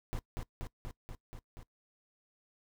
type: noise with echo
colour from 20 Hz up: brown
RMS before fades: -36 dBFS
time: 0.13-0.19 s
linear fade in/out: 0 ms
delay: 240 ms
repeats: 6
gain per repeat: -2 dB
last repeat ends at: 1.63 s
effects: noise-tail reverb RT60 0.1 s tail -20 dB re dry